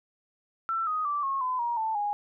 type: tone with pitch steps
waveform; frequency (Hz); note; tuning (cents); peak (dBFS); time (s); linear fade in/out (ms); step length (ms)
sine; 1339 / 1249.3 / 1165.7 / 1087.6 / 1014.8 / 946.8 / 883.4 / 824.3; E6 / D#6 / D6 / C#6 / B5 / A#5 / A5 / G#5; +27 / +7 / -13 / -33 / +47 / +27 / +7 / -13; -26; 0.69-2.13; 0; 180
effects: none